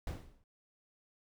brown noise with exponential decay, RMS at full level -34 dBFS, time 0.07-0.44 s, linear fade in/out 2 ms, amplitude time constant 80 ms, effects none

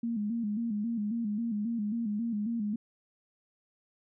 sine tone with vibrato, 220 Hz, A3, in tune, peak -29 dBFS, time 0.03-2.76 s, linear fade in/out 5 ms, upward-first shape square, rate 3.7 Hz, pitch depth 97 cents each way, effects none

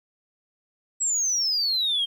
sine exponential sweep, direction down, 7820 to 3163 Hz, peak -20 dBFS, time 1-2.06 s, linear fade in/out 20 ms, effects tanh soft clip ceiling -18 dBFS + 10-bit

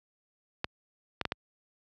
clicks, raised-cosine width 0.3 ms, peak -13 dBFS, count 4, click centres 0.644 / 1.213 / 1.253 / 1.321 s, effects high-pass 60 Hz 12 dB/octave

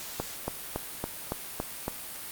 click train, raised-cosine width 1 ms, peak -15 dBFS, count 7, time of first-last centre 0.2-1.881 s, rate 3.57 Hz, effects white hiss -40 dBFS RMS until 2.31 s + Opus 48 kbps

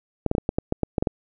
clicks, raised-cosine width 2 ms, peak -8 dBFS, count 11, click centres 0.263 / 0.314 / 0.351 / 0.382 / 0.491 / 0.585 / 0.724 / 0.833 / 0.982 / 1.025 / 1.072 s, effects none

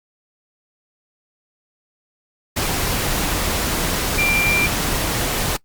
sine tone in noise, 2370 Hz, D7, 15 cents sharp, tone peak -16 dBFS, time 4.18-4.67 s, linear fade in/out 10 ms, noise pink, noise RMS -21 dBFS, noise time 2.56-5.57 s, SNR +2 dB, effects noise-tail reverb RT60 0.1 s tail -23 dB re dry + Opus 48 kbps

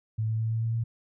sine tone with pitch steps, 110 / 110.96 / 111.92 / 112.9 / 113.88 / 114.87 Hz, A2 / A2 / A2 / A2 / A#2 / A#2, 0 / +15 / +30 / +45 / -40 / -25 cents, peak -25 dBFS, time 0.18-0.84 s, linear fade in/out 10 ms, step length 110 ms, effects none

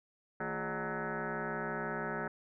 sine tone with frequency modulation, 540 Hz, C#5, 45 cents flat, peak -34 dBFS, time 0.4-2.28 s, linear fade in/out 5 ms, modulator 191 Hz, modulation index 6.2, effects none

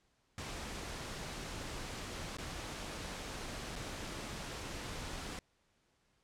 pink noise with dropouts, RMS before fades -43 dBFS, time 0.38-5.39 s, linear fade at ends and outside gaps 1 ms, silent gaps 2.369-2.384 / 3.756-3.761 s, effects pink hiss -75 dBFS RMS until 6.23 s + low-pass 8000 Hz 12 dB/octave

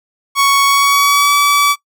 sawtooth tone with pitch glide, 1113 to 1147.6 Hz, C#6 to D6, +7 to -40 cents, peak -5 dBFS, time 0.35-1.76 s, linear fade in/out 50 ms, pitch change +53 cents, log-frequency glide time 0.65-1.35 s, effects noise-tail reverb RT60 0.1 s tail -22 dB re dry

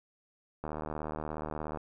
click train, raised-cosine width 1 ms, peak -23 dBFS, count 88, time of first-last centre 0.64-1.773 s, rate 76.8 Hz, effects none

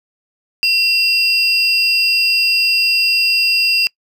triangle tone pair together, 2723 / 4852 Hz, F7 / D#8, -44 / -44 cents, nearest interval minor seventh, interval 1000 cents, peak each -13 dBFS, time 0.63-3.87 s, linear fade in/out 0 ms, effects noise-tail reverb RT60 0.1 s tail -25 dB re dry

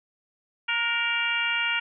harmonic tone with a mistuned harmonic, 466.2 Hz, A#4, in tune, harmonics 2 / 3 / 4 / 5 / 6 / 7, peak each -35 / -29 / -32 / -28 / -28 / -39 dBFS, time 0.68-1.8 s, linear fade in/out 10 ms, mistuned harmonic 3, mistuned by +35 cents, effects none

